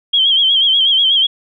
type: tone with vibrato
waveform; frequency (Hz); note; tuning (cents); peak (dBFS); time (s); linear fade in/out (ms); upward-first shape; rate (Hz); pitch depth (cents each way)
sine; 3200; G7; +35; -9; 0.13-1.27; 10; sine; 8.2; 74
effects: none